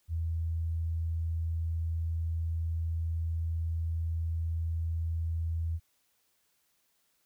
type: tone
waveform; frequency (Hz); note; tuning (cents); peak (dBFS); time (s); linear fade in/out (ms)
sine; 82.2; E2; -4; -29; 0.08-5.8; 50
effects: white hiss -73 dBFS RMS until 7.25 s